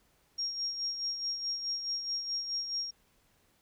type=tone with tremolo; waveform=sine; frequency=5580 Hz; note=F8; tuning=2 cents flat; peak=-30 dBFS; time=0.38-2.91 s; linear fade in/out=10 ms; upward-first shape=sine; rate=4.7 Hz; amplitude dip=55%; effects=pink hiss -69 dBFS RMS until 3.61 s

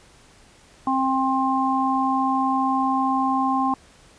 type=harmonic tone; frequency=264.7 Hz; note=C4; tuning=20 cents sharp; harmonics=1 / 3 / 4; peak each=-23 / -23 / -23 dBFS; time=0.87-3.74 s; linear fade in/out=2 ms; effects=pink hiss -52 dBFS RMS until 4.18 s + resampled to 22050 Hz

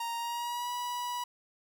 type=tone with pitch glide; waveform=45% pulse; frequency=932.3 to 976.4 Hz; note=A#5 to B5; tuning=0 to -20 cents; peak=-33 dBFS; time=0-1.24 s; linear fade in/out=5 ms; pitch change=+80 cents; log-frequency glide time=0.17-0.7 s; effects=none

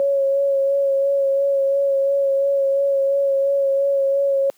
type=tone with vibrato; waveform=sine; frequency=552 Hz; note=C#5; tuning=7 cents flat; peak=-15 dBFS; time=0-4.5 s; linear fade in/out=0 ms; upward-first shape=sine; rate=2.9 Hz; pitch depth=20 cents each way; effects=white hiss -58 dBFS RMS until 4.57 s + high-pass 200 Hz 12 dB/octave

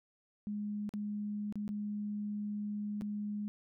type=tone with dropouts; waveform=sine; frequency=207.7 Hz; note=G#3; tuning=in tune; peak=-35 dBFS; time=0.47-3.48 s; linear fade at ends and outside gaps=0 ms; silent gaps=0.892-0.938 / 1.525-1.556 / 1.679-1.69 / 3.011-3.019 s; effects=none

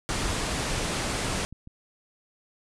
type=low-pass noise; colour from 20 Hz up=pink; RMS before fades=-29 dBFS; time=0.09-1.45 s; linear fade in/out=0 ms; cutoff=10000 Hz; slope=48 dB/octave
type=clicks; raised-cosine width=5 ms; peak=-25 / -30 / -32 dBFS; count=3; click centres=0.712 / 1.526 / 1.674 s
effects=none

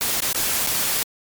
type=noise with dropouts; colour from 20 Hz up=white; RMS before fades=-22 dBFS; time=0.01-1.03 s; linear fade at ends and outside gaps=0 ms; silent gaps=0.204-0.221 / 0.328-0.347 / 0.665-0.672 s; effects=MP3 96 kbps

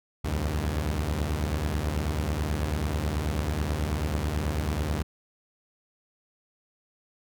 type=tone cluster; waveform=sawtooth; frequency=67.1 / 76.3 / 98.8 Hz; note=C2 / D#2 / G2; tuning=+44 / -33 / +14 cents; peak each=-28 / -24 / -31 dBFS; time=0.24-5.03 s; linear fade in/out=10 ms; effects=none

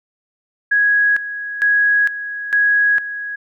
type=tone with tremolo; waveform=sine; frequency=1661.2 Hz; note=G#6; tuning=in tune; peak=-11 dBFS; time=0.71-3.36 s; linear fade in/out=10 ms; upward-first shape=square; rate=1.1 Hz; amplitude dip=75%; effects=none

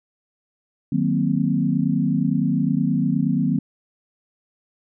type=chord; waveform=sine; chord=C half-diminished seventh; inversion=first; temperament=equal with one note detuned; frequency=154.31 / 185 / 233.1 / 261.6 Hz; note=Eb3 / Gb3 / Bb3 / C4; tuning=-14 / 0 / 0 / 0 cents; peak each=-23 dBFS; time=0.92-3.59 s; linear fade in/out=5 ms; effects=none

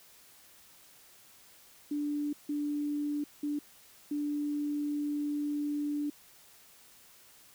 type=tone bursts at uneven times; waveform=sine; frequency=293.2 Hz; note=D4; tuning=3 cents flat; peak=-30 dBFS; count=4; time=1.91-2.33 / 2.49-3.24 / 3.43-3.59 / 4.11-6.1 s; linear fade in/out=5 ms; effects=white hiss -58 dBFS RMS until 7.54 s

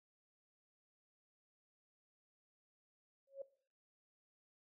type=tone with exponential growth; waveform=sine; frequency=548 Hz; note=C#5; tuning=20 cents flat; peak=-39 dBFS; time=3.27-3.42 s; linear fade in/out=5 ms; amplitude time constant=32 ms; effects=noise-tail reverb RT60 0.5 s tail -18 dB re dry

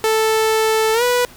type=tone with pitch glide; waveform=sawtooth; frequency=440 to 491 Hz; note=A4 to B4; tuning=0 to -10 cents; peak=-10 dBFS; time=0.04-1.25 s; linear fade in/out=0 ms; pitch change=+190 cents; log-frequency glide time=0.93-1.03 s; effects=pink hiss -43 dBFS RMS until 1.36 s

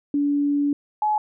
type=tone pair in turn; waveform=sine; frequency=287.3 / 849.6 Hz; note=D4 / G#5; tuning=-38 / +39 cents; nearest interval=octave + perfect fifth; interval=1877 cents; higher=second; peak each=-18 dBFS; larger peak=neither; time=0.14-0.73 / 1.02-1.18 s; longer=first; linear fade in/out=2 ms; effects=none

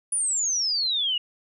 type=exponential sweep; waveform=sine; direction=down; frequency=9860 to 2832 Hz; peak=-22 dBFS; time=0.12-1.18 s; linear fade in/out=5 ms; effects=none

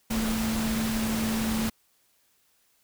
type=tone in noise; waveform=sine; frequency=221.7 Hz; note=A3; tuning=13 cents sharp; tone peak=-26 dBFS; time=0.1-1.7 s; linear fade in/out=10 ms; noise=pink; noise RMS=-32 dBFS; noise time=0.1-1.7 s; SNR=+3 dB; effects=white hiss -67 dBFS RMS until 2.83 s

